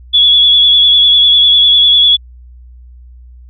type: tone with vibrato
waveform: sine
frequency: 3395 Hz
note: G#7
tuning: 37 cents sharp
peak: -4 dBFS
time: 0.13-2.17 s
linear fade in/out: 20 ms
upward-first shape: square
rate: 10 Hz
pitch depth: 23 cents each way
effects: added 61 Hz sine -33 dBFS peak until 3.49 s